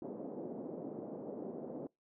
pink band-pass noise, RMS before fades -44 dBFS, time 0.02-1.87 s, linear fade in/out 2 ms, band 210 to 590 Hz, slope 24 dB/octave, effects noise-tail reverb RT60 0.2 s tail -25 dB re dry

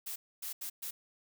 blue noise bursts at uneven times, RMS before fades -40 dBFS, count 4, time 0.06-0.16 / 0.42-0.53 / 0.61-0.7 / 0.82-0.91 s, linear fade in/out 10 ms, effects none

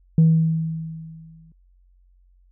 sine tone with exponential decay, 161.3 Hz, E3, 37 cents flat, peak -8 dBFS, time 0.18-1.52 s, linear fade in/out 2 ms, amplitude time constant 290 ms, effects tanh soft clip ceiling -8 dBFS + added 45 Hz sine -53 dBFS peak until 2.51 s

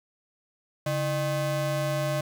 square ring-modulated tone, 233.1 Hz, A#3, in tune, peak -23 dBFS, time 0.86-2.21 s, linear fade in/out 5 ms, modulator 374 Hz, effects 10-bit

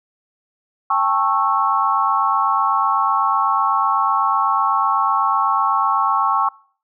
sine chord, A dominant seventh, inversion third, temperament just, 792 / 880 / 1100 / 1320 Hz, G5 / A5 / C#6 / E6, +18 / 0 / -14 / +2 cents, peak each -22 / -22 / -17 / -22 dBFS, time 0.9-6.49 s, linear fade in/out 5 ms, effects noise-tail reverb RT60 0.5 s tail -25 dB re dry

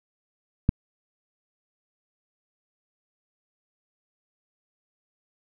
click, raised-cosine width 5 ms, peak -6 dBFS, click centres 0.691 s, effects none

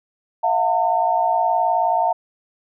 sine tone cluster, 657 / 716 / 903 Hz, E5 / F5 / A5, -6 / +43 / +45 cents, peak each -23 / -19 / -19 dBFS, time 0.43-2.13 s, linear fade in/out 10 ms, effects none

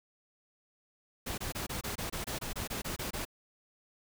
pink noise bursts, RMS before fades -37 dBFS, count 14, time 1.26-3.252 s, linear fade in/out 10 ms, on 120 ms, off 24 ms, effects none

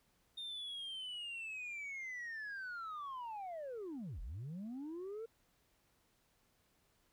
sine linear two-way sweep, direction down then up, 3667 to 36.71 to 463 Hz, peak -40 dBFS, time 0.37-5.26 s, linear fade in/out 10 ms, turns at 4.21 s, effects tanh soft clip ceiling -41 dBFS + pink hiss -75 dBFS RMS until 7.12 s

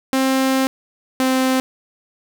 sawtooth tone pair in turn, 264.7 / 260.3 Hz, C4 / C4, +20 / -9 cents, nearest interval unison, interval 29 cents, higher first, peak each -11 dBFS, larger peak neither, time 0.13-0.67 / 1.2-1.6 s, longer first, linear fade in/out 0 ms, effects none

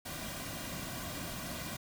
pink noise with comb filter, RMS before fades -41 dBFS, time 0.05-1.77 s, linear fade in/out 10 ms, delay 2.3 ms, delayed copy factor -0.65, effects none

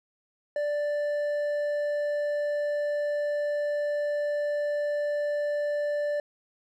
sine tone with hard clipping, 587.3 Hz, D5, in tune, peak -27 dBFS, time 0.56-6.2 s, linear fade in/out 2 ms, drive 5 dB, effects none

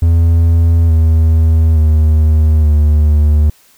triangle tone with pitch steps, 83.3 / 80.51 / 77.81 / 75.2 Hz, E2 / E2 / D#2 / D2, +19 / -40 / +1 / +42 cents, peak -4 dBFS, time 0.02-3.5 s, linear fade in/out 5 ms, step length 870 ms, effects white hiss -48 dBFS RMS until 3.77 s

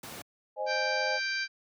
pink noise, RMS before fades -42 dBFS, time 0.03-0.22 s, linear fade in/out 5 ms
sine chord, Ab major, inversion first, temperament equal with one note detuned, 523.3 / 617.2 / 830.6 Hz, C5 / Eb5 / Ab5, 0 / -14 / 0 cents, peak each -34 dBFS, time 0.56-1.2 s, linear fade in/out 50 ms
harmonic tone, 784 Hz, G5, in tune, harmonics 2 / 3 / 4 / 5 / 6 / 7 / 8, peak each -32 / -35 / -46 / -44 / -36 / -48 / -48 dBFS, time 0.66-1.48 s, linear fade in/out 50 ms
effects high-pass 150 Hz 12 dB/octave

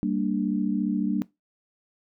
sine chord, G minor, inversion none, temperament equal with one note detuned, 196 / 230.4 / 293.7 Hz, G3 / Bb3 / D4, 0 / -20 / 0 cents, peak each -27 dBFS, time 0.03-1.22 s, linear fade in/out 0 ms, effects noise-tail reverb RT60 0.2 s tail -20 dB re dry

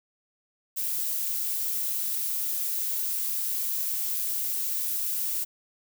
violet noise, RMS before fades -29 dBFS, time 0.76-5.45 s, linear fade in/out 20 ms, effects none

